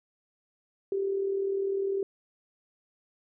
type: tone with amplitude modulation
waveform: sine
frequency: 392 Hz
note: G4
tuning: in tune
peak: -24 dBFS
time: 0.92-2.03 s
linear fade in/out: 2 ms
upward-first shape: sine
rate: 40 Hz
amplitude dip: 50%
effects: none